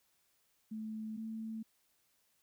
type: tone pair in turn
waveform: sine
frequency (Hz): 218.1 / 221.9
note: A3 / A3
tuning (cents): -15 / +15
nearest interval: unison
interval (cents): 30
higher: second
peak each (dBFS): -39 / -39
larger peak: neither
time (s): 0.71-1.17 / 1.17-1.63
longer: neither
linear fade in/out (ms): 10
effects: white hiss -75 dBFS RMS until 2.42 s